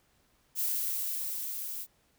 violet noise with level ramp, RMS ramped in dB -30 to -39 dBFS, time 0.55-1.87 s, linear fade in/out 50 ms, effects pink hiss -69 dBFS RMS until 2.18 s

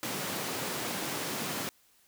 pink high-pass noise, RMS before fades -35 dBFS, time 0.03-1.69 s, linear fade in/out 0 ms, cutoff 140 Hz, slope 24 dB/octave, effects white hiss -65 dBFS RMS until 2.07 s

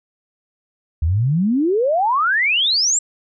sine exponential sweep, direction up, 73.42 to 7740 Hz, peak -14 dBFS, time 1.02-2.99 s, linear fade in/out 5 ms, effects none

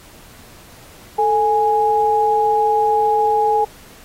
sine tone pair together, 440 / 830.6 Hz, A4 / G#5, 0 / 0 cents, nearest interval major seventh, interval 1100 cents, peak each -18 / -14 dBFS, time 1.18-3.65 s, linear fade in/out 10 ms, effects pink hiss -44 dBFS RMS until 4.04 s + AAC 48 kbps

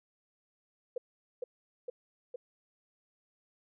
sine tone with echo, 493.9 Hz, B4, in tune, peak -31 dBFS, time 0.96-0.98 s, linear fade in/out 5 ms, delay 460 ms, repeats 3, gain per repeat -2 dB, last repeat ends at 2.36 s, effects none

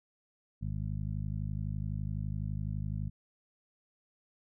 harmonic tone, 51.91 Hz, G#1, in tune, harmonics 1 / 2 / 3 / 4, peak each -38 / -36 / -38 / -44 dBFS, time 0.61-3.1 s, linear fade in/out 20 ms, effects none

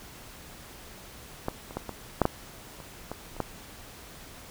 clicks, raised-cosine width 1 ms, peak -14 / -28 / -16 / -20 / -6 / -8 / -29 / -20 / -30 / -13 dBFS, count 10, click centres 1.484 / 1.709 / 1.77 / 1.893 / 2.217 / 2.254 / 2.802 / 3.116 / 3.366 / 3.403 s, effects pink hiss -47 dBFS RMS until 4.5 s

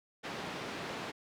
pink band-pass noise, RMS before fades -41 dBFS, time 0.23-1.12 s, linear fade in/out 20 ms, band 190 to 3700 Hz, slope 12 dB/octave, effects none

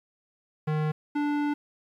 square tone pair in turn, 153.7 / 292.8 Hz, D#3 / D4, -21 / -5 cents, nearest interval major seventh, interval 1116 cents, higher second, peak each -25 dBFS, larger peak neither, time 0.67-0.92 / 1.15-1.54 s, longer second, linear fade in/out 10 ms, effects low-pass 2000 Hz 12 dB/octave + 10-bit

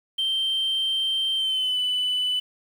sine tone with pitch glide, 3136 to 2993 Hz, G7 to F#7, 0 to +19 cents, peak -20 dBFS, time 0.18-2.4 s, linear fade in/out 10 ms, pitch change -81 cents, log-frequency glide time 1.36-1.77 s, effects tanh soft clip ceiling -19 dBFS + 8-bit

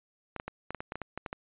clicks, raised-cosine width 0.5 ms, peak -21 dBFS, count 12, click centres 0.363 / 0.399 / 0.48 / 0.706 / 0.747 / 0.805 / 0.921 / 0.956 / 1.017 / 1.176 / 1.262 / 1.329 s, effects resampled to 8000 Hz

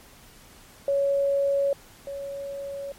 sine tone pair in turn, 558 / 558 Hz, C#5 / C#5, +11 / +11 cents, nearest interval unison, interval 0 cents, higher neither, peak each -20 / -31 dBFS, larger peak first, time 0.88-1.73 / 2.07-2.92 s, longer neither, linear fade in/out 2 ms, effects pink hiss -51 dBFS RMS until 2.98 s + MP3 64 kbps

